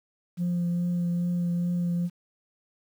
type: tone with vibrato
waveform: sine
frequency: 174.61 Hz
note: F3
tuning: in tune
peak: -22 dBFS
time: 0.37-2.1 s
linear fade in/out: 50 ms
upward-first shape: triangle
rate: 2.4 Hz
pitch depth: 17 cents each way
effects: tanh soft clip ceiling -22 dBFS + 9-bit